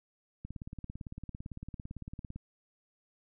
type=click train; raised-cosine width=5 ms; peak=-29 dBFS; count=35; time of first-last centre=0.45-2.36 s; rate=17.8 Hz; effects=none